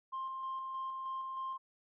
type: tone with tremolo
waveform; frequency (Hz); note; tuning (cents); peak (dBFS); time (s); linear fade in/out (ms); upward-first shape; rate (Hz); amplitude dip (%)
sine; 1056; C6; +16; -35; 0.12-1.58; 20; square; 3.2; 30
effects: tanh soft clip ceiling -34 dBFS